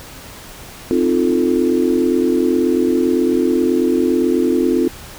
sine chord, F dominant seventh, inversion second, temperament equal, 261.6 / 311.1 / 349.2 / 440 Hz, C4 / Eb4 / F4 / A4, 0 / 0 / 0 / 0 cents, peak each -17 / -20 / -16 / -21 dBFS, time 0.91-4.88 s, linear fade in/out 0 ms, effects pink hiss -36 dBFS RMS until 5.18 s

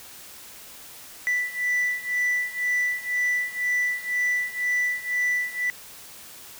sine beating tone pair, 1975.5 / 1977.5 Hz, B6 / B6, 0 / +2 cents, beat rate 2 Hz, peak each -23 / -25 dBFS, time 1.27-5.7 s, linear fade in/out 0 ms, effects tanh soft clip ceiling -19 dBFS + white hiss -44 dBFS RMS until 6.59 s

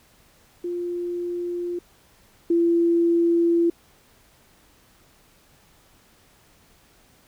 sine tone pair in turn, 350 / 339.3 Hz, F4 / F4, +4 / -50 cents, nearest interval minor second, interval 54 cents, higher first, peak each -25 / -16 dBFS, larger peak second, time 0.64-1.79 / 2.5-3.7 s, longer second, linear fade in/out 5 ms, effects pink hiss -57 dBFS RMS until 7.27 s

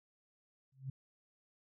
sine tone with exponential growth, 133.4 Hz, C3, 34 cents sharp, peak -35 dBFS, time 0.72-0.9 s, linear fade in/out 5 ms, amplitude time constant 39 ms, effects none

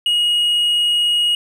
triangle tone, 2886 Hz, F#7, 44 cents flat, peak -12 dBFS, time 0.06-1.35 s, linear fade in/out 2 ms, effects none

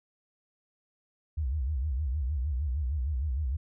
sine tone with vibrato, 69.3 Hz, C#2, in tune, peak -27 dBFS, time 1.37-3.57 s, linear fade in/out 10 ms, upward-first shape sine, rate 6.5 Hz, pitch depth 230 cents each way, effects none

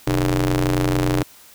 sawtooth ring-modulated tone, 91 Hz, F#2, 28 cents flat, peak -10 dBFS, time 0.07-1.23 s, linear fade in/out 5 ms, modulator 214 Hz, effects white hiss -47 dBFS RMS until 1.54 s

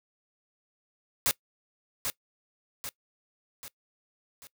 white noise with echo, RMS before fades -25 dBFS, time 1.26-1.31 s, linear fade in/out 0 ms, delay 790 ms, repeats 4, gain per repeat -6 dB, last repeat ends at 4.47 s, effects noise-tail reverb RT60 0.1 s tail -21 dB re dry

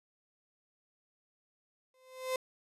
35% pulse tone with exponential growth, 516 Hz, C5, 24 cents flat, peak -27 dBFS, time 1.94-2.36 s, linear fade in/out 2 ms, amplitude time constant 90 ms, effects resampled to 32000 Hz

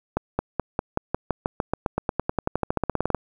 accelerating click train, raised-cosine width 1 ms, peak -8 dBFS, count 28, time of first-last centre 0.17-3.147 s, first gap 220 ms, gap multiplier 0.94, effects 8-bit

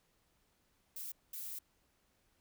violet noise bursts at uneven times, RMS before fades -44 dBFS, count 2, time 0.96-1.12 / 1.33-1.59 s, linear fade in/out 5 ms, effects pink hiss -75 dBFS RMS until 2.4 s

